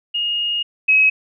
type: tone pair in turn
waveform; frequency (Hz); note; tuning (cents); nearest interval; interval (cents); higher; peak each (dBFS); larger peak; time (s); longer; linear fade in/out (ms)
sine; 2855 / 2554; F7 / D#7; +37 / +45; major second; 192; first; -18 / -10; second; 0.14-0.63 / 0.88-1.1; first; 10
effects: none